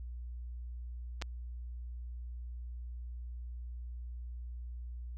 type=clicks; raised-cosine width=0.2 ms; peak=-25 / -19 dBFS; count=2; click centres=1.216 / 1.222 s; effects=added 60 Hz sine -40 dBFS peak until 5.17 s